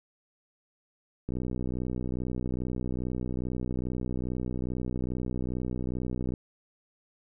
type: click train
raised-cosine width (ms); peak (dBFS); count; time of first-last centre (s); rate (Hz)
3; -20; 316; 1.29-6.338; 62.4
effects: none